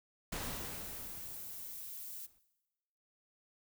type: noise with exponential decay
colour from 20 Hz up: pink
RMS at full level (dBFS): -39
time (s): 0.32-2.39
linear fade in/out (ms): 5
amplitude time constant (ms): 450
type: noise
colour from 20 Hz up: violet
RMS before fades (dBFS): -46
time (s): 0.41-2.27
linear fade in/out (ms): 20
effects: noise-tail reverb RT60 1.0 s tail -18 dB re dry